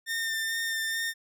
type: tone with vibrato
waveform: sawtooth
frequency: 1809 Hz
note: A6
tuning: 48 cents sharp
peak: -25 dBFS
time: 0.06-1.14 s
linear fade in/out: 50 ms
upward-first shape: sine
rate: 2.3 Hz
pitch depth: 17 cents each way
effects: none